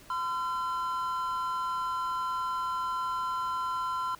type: tone pair together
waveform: triangle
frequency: 1020 / 1361.5 Hz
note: C6 / F6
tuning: -44 / -44 cents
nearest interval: perfect fourth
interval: 500 cents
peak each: -29 / -32 dBFS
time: 0.1-4.15 s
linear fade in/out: 2 ms
effects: pink hiss -54 dBFS RMS until 4.19 s